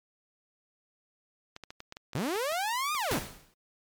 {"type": "clicks", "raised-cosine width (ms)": 0.2, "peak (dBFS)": -25, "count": 11, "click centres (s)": [1.564, 1.637, 1.705, 1.804, 1.924, 1.969, 2.133, 2.181, 2.359, 2.522, 2.95]}
{"type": "linear two-way sweep", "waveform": "sawtooth", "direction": "up then down", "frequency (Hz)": [110, 1248, 110], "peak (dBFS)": -25, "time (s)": [2.15, 3.19], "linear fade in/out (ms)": 0, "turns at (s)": 2.94}
{"type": "noise with exponential decay", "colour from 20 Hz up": "pink", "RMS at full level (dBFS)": -29, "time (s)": [3.11, 3.54], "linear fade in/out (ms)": 2, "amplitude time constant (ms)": 93}
{"effects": ["MP3 96 kbps"]}